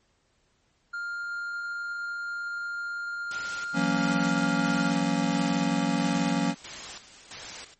triangle tone, 1402 Hz, F6, 6 cents sharp, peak -29 dBFS, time 0.93-4.91 s, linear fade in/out 10 ms
white noise with tremolo, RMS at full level -38 dBFS, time 3.31-7.74 s, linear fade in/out 2 ms, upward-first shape square, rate 1.5 Hz, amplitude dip 70%
square chord, F# dominant seventh, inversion third, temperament just, 166.5 / 185 / 231.2 / 277.5 Hz, E3 / F#3 / A#3 / C#4, +18 / 0 / -14 / +2 cents, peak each -32 / -30 / -30 / -29 dBFS, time 3.73-6.55 s, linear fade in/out 50 ms
effects pink hiss -69 dBFS RMS until 7.79 s + MP3 32 kbps

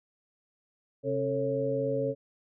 sine tone cluster, 133.6 / 271.7 / 445.2 / 549 Hz, C3 / C#4 / A4 / C#5, +36 / -35 / +20 / -17 cents, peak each -35 / -35 / -31 / -30 dBFS, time 1.03-2.15 s, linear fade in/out 50 ms, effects none

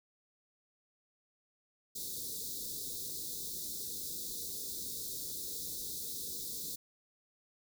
white band-stop noise, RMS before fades -41 dBFS, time 1.95-6.76 s, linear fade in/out 10 ms, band 510 to 3600 Hz, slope 96 dB/octave, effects none

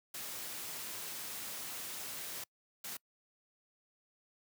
white noise bursts at uneven times, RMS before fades -43 dBFS, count 2, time 0.14-2.44 / 2.84-2.97 s, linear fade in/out 5 ms, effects noise-tail reverb RT60 0.1 s tail -26 dB re dry + high-pass 100 Hz 12 dB/octave

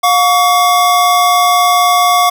square tone pair together, 712.5 / 1131 Hz, F5 / C#6, +34 / +34 cents, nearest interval minor sixth, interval 800 cents, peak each -11 dBFS, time 0.03-2.3 s, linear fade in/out 10 ms, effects none

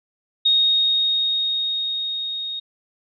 sine tone with level ramp, 3729 Hz, A#7, in tune, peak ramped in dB -13 to -26 dBFS, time 0.45-2.6 s, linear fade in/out 10 ms, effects none

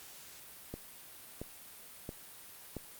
click train, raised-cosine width 2 ms, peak -26 dBFS, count 4, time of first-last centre 0.74-2.767 s, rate 1.48 Hz, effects white hiss -52 dBFS RMS until 2.99 s + Opus 48 kbps

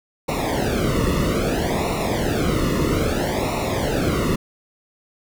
brown noise with flanger, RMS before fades -21 dBFS, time 0.28-4.36 s, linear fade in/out 10 ms, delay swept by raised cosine 0.62 to 1.29 ms, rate 0.61 Hz, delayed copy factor -0.95, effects none

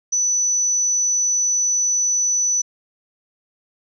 sine tone, 5970 Hz, F#8, 15 cents sharp, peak -16 dBFS, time 0.12-2.62 s, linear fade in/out 10 ms, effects none

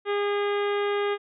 harmonic tone, 407.8 Hz, G#4, 32 cents flat, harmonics 1 / 2 / 3 / 4 / 5 / 6 / 7 / 8 / 9, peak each -24 / -34 / -33 / -37 / -37 / -43 / -44 / -42 / -47 dBFS, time 0.05-1.18 s, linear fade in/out 50 ms, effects none

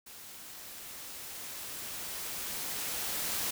white noise with level ramp, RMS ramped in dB -49 to -33 dBFS, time 0.06-3.51 s, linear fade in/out 10 ms, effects none

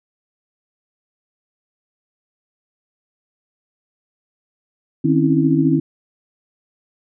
sine tone cluster, 154 / 263.6 / 277.9 / 327 Hz, D#3 / C4 / C#4 / E4, -17 / +13 / +4 / -14 cents, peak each -18 dBFS, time 5.04-5.8 s, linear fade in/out 10 ms, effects none

